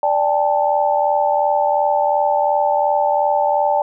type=chord; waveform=sine; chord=D suspended fourth; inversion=none; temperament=equal with one note detuned; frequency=587.3 / 797.2 / 880 Hz; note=D5 / G5 / A5; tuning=0 / +29 / 0 cents; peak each=-18 dBFS; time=0.03-3.82 s; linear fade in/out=2 ms; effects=none